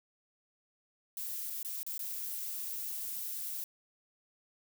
violet noise with dropouts, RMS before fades -39 dBFS, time 1.17-3.64 s, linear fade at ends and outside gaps 1 ms, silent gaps 1.5-1.504 / 1.629-1.648 / 1.831-1.865 / 1.979-1.992 s, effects none

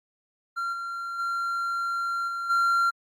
triangle tone with level steps, 1377 Hz, F6, 25 cents flat, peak -25 / -29 / -24 / -27 / -18 dBFS, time 0.56-2.91 s, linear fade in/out 20 ms, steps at 0.72 / 1.18 / 2.27 / 2.49 s, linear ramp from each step 20 ms, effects Opus 48 kbps

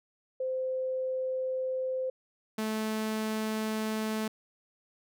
sine / sawtooth tone pair in turn, 518 / 217.8 Hz, C5 / A3, -17 / -17 cents, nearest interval octave + minor third, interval 1500 cents, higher first, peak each -29 / -26 dBFS, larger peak second, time 0.4-2.1 / 2.58-4.28 s, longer neither, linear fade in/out 5 ms, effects none

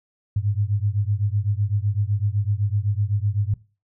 sine beating tone pair, 99.4 / 107.3 Hz, G2 / A2, +25 / -43 cents, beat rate 7.9 Hz, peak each -22 / -23 dBFS, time 0.36-3.54 s, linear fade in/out 5 ms, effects noise-tail reverb RT60 0.3 s tail -18 dB re dry

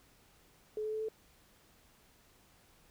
sine tone with pitch steps, 428.1 / 431.6 / 435.1 / 438.6 Hz, A4 / A4 / A4 / A4, -47 / -33 / -19 / -6 cents, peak -34 dBFS, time 0.77-1.086 s, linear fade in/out 2 ms, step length 79 ms, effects pink hiss -65 dBFS RMS until 2.9 s

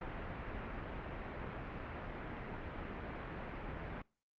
pink low-pass noise, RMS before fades -44 dBFS, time 0.01-4.02 s, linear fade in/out 5 ms, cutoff 2300 Hz, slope 24 dB/octave, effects noise-tail reverb RT60 0.4 s tail -26 dB re dry + Opus 32 kbps

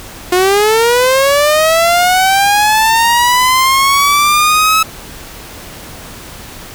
sawtooth linear sweep, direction up, 355.7 to 1300 Hz, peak -4 dBFS, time 0.32-4.83 s, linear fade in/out 5 ms, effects pink hiss -31 dBFS RMS until 6.74 s

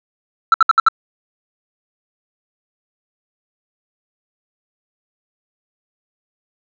sine tone bursts, 1333 Hz, E6, 19 cents sharp, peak -3 dBFS, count 5, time 0.52-0.885 s, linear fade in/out 2 ms, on 21 ms, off 65 ms, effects tanh soft clip ceiling -5 dBFS

